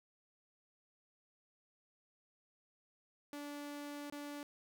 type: tone with dropouts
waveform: sawtooth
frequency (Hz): 290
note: D4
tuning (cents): -22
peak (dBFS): -40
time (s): 3.33-4.43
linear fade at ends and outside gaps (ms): 1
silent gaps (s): 4.1-4.124
effects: 12-bit